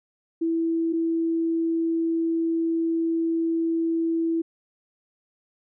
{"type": "tone pair in turn", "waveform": "sine", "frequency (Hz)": [329.6, 329.6], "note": ["E4", "E4"], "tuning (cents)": [0, 0], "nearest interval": "unison", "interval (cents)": 0, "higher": "neither", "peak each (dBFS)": -21, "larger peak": "neither", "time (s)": [[0.41, 0.93], [0.93, 4.42]], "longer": "second", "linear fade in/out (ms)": 10, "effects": []}